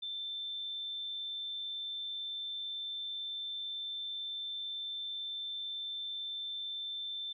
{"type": "tone", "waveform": "sine", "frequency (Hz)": 3551, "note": "A7", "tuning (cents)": 15, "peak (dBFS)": -37, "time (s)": [0.02, 7.33], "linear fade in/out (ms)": 10, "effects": []}